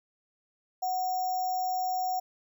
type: tone with sample-and-hold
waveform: sine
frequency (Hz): 740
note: F#5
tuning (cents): 0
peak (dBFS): -27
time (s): 0.82-2.2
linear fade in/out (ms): 10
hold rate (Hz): 6300
effects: none